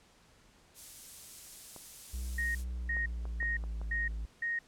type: noise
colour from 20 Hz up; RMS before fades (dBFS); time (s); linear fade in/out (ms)
violet; -42; 0.74-2.65; 50
type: clicks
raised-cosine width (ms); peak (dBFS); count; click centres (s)
1; -34; 6; 1.763 / 2.968 / 3.254 / 3.428 / 3.639 / 3.815
type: tone with pitch glide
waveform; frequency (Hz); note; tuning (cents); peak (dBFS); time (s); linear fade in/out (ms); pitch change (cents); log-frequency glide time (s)
triangle; 61.74 to 54.37; B1 to A1; 0 to -20; -33; 2.13-4.26; 10; -220; 2.61-3.84
type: tone bursts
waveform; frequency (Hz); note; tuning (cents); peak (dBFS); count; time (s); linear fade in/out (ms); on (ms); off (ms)
sine; 1864.7; A#6; 0; -31; 5; 2.38-4.59; 5; 170; 340
effects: pink hiss -63 dBFS RMS until 4.67 s + low-pass 9000 Hz 12 dB/octave